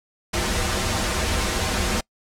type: noise with comb filter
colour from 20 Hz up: pink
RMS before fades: -23 dBFS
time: 0.33-2.01 s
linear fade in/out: 10 ms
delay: 7.1 ms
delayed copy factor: -0.75
effects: noise-tail reverb RT60 0.1 s tail -25 dB re dry + low-pass 9000 Hz 12 dB/octave